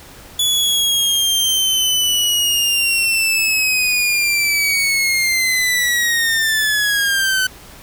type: linear sweep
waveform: sawtooth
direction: down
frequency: 3432 to 1510 Hz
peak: -11 dBFS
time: 0.39-7.47 s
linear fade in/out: 5 ms
effects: pink hiss -40 dBFS RMS until 7.82 s